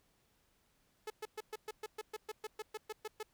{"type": "tone bursts", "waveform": "sawtooth", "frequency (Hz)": 430.6, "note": "A4", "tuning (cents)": -37, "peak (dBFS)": -36, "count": 15, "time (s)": [1.07, 3.23], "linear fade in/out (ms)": 5, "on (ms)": 32, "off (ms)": 120, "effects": ["pink hiss -74 dBFS RMS until 3.33 s"]}